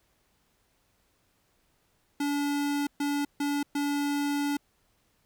square tone bursts at uneven times, 287.3 Hz, D4, 38 cents flat, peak -27 dBFS, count 4, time 2.2-2.87 / 3-3.25 / 3.4-3.63 / 3.75-4.57 s, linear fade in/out 5 ms, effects pink hiss -70 dBFS RMS until 5.25 s

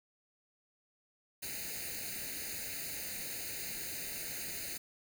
white noise with comb filter, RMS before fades -41 dBFS, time 1.42-4.78 s, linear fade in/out 10 ms, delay 0.45 ms, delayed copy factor +0.9, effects none

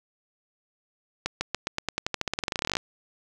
accelerating click train, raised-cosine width 0.2 ms, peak -9 dBFS, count 26, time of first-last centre 1.26-2.769 s, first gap 150 ms, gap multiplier 0.91, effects none

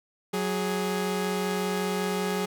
sawtooth tone pair together, 185 / 415.3 Hz, F#3 / G#4, 0 / 0 cents, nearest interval octave + major second, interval 1400 cents, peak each -25 dBFS, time 0.33-2.46 s, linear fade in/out 10 ms, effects none

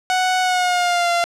sawtooth tone with pitch glide, 740 to 690.4 Hz, F#5 to F5, 0 to -20 cents, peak -12 dBFS, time 0.1-1.24 s, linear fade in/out 0 ms, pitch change -120 cents, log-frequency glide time 0.41-1.11 s, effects low-pass 8000 Hz 12 dB/octave

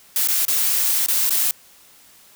blue noise with dropouts, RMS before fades -19 dBFS, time 0.16-1.51 s, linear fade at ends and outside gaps 1 ms, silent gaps 0.275-0.285 / 0.452-0.481 / 1.062-1.084 / 1.295-1.306 s, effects white hiss -50 dBFS RMS until 2.35 s

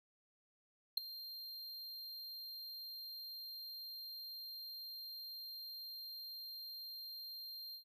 square tone with ADSR envelope, 4186 Hz, C8, in tune, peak -28 dBFS, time 0.97-7.84 s, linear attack 7 ms, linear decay 5 ms, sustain -19 dB, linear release 97 ms, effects none

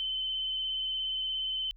sine tone with vibrato, 3063 Hz, G7, 41 cents flat, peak -30 dBFS, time 0-1.71 s, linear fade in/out 0 ms, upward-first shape triangle, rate 17 Hz, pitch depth 18 cents each way, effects added 40 Hz sine -52 dBFS peak until 1.76 s

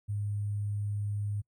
sine tone with sample-and-hold, 102.8 Hz, G#2, 17 cents flat, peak -30 dBFS, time 0.08-1.42 s, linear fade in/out 20 ms, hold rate 8820 Hz, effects noise-tail reverb RT60 0.1 s tail -25 dB re dry

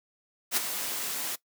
white noise with ADSR envelope, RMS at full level -24 dBFS, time 0.51-1.36 s, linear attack 58 ms, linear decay 18 ms, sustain -9 dB, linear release 13 ms, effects noise-tail reverb RT60 0.1 s tail -19 dB re dry + high-pass 200 Hz 12 dB/octave

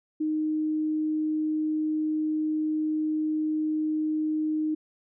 sine tone, 309.4 Hz, D#4, 10 cents flat, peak -24 dBFS, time 0.2-4.75 s, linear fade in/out 10 ms, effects none

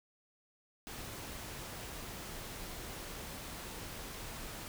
pink noise, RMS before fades -45 dBFS, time 0.87-4.68 s, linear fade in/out 0 ms, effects none

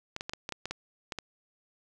clicks, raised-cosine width 0.2 ms, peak -18 dBFS, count 10, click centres 0.164 / 0.209 / 0.295 / 0.335 / 0.491 / 0.523 / 0.656 / 0.71 / 1.122 / 1.187 s, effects none

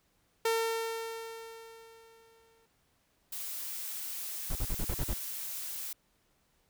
sawtooth tone with exponential decay, 453.7 Hz, A#4, 47 cents flat, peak -22 dBFS, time 0.45-2.66 s, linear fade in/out 5 ms, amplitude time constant 480 ms
blue noise, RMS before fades -39 dBFS, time 3.32-5.93 s, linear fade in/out 5 ms
brown noise bursts, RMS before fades -32 dBFS, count 7, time 4.5-5.137 s, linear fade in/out 5 ms, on 55 ms, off 42 ms
effects pink hiss -72 dBFS RMS until 6.69 s

